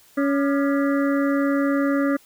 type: harmonic tone with a mistuned harmonic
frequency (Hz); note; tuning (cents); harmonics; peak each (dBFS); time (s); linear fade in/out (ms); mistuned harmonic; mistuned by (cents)
280; C#4; +18; 1 / 2 / 4 / 5 / 6 / 7; -19 / -25 / -31 / -33 / -35 / -36; 0.17-2.17; 10; 4; +120
effects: white hiss -54 dBFS RMS until 2.25 s